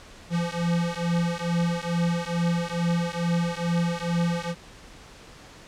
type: beating tone pair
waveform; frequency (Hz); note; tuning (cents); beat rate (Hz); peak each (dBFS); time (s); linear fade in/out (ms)
square; 169.9 / 172.2; F3 / F3; -47 / -24; 2.3; -27; 0.3-4.55; 50
effects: pink hiss -47 dBFS RMS until 5.67 s + low-pass 7000 Hz 12 dB/octave